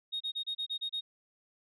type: tone bursts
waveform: sine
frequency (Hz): 3729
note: A#7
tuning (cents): 0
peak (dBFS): -31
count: 8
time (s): 0.12-1.01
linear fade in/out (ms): 20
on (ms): 85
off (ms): 30
effects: tanh soft clip ceiling -28 dBFS